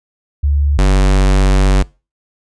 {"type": "tone pair in turn", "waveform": ["sine", "square"], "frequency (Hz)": [71.8, 47.92], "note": ["D2", "G1"], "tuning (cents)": [-39, -39], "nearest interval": "perfect fifth", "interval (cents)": 700, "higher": "first", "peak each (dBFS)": [-10, -8], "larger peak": "second", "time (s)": [[0.43, 0.78], [0.78, 1.83]], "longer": "second", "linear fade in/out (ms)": 10, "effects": ["noise-tail reverb RT60 0.3 s tail -24 dB re dry", "resampled to 22050 Hz"]}